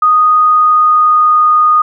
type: tone with pitch glide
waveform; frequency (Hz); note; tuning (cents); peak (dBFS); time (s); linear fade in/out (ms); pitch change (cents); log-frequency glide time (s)
sine; 1241 to 1232.4; D#6 to D#6; -5 to -17; -5; 0.02-1.82; 5; -12; 0.43-1.46
effects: none